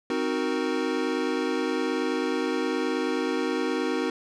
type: chord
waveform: square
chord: C half-diminished seventh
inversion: none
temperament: equal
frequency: 261.6 / 311.1 / 370 / 466.2 Hz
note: C4 / Eb4 / Gb4 / Bb4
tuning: 0 / 0 / 0 / 0 cents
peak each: -31 dBFS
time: 0.1-4.1 s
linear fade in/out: 2 ms
effects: low-pass 5000 Hz 12 dB/octave